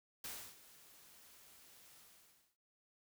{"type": "noise with ADSR envelope", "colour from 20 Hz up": "white", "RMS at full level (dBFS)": -45, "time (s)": [0.24, 2.57], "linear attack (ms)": 4, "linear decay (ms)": 300, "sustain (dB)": -17, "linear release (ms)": 570, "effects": []}